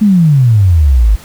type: exponential sweep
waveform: sine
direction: down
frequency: 219.8 to 49 Hz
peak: -4 dBFS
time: 0.01-1.16 s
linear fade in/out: 10 ms
effects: pink hiss -36 dBFS RMS until 1.24 s